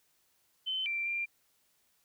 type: tone with pitch steps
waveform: sine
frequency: 3063 / 2353 / 2380 Hz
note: G7 / D7 / D7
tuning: -41 / +3 / +22 cents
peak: -31 dBFS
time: 0.66-1.26 s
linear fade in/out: 20 ms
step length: 200 ms
effects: white hiss -72 dBFS RMS until 2.04 s